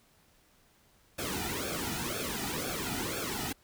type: noise with flanger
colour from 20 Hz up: pink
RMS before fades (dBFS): -35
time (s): 1.18-3.53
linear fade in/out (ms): 10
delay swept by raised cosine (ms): 1 to 1.88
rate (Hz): 2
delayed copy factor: -0.85
effects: pink hiss -65 dBFS RMS until 3.63 s